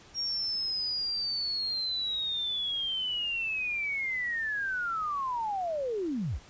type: linear sweep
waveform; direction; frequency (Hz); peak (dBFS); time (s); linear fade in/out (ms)
sine; down; 5610 to 32.7; -29; 0.14-6.4; 50
effects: pink hiss -54 dBFS RMS until 6.49 s + resampled to 16000 Hz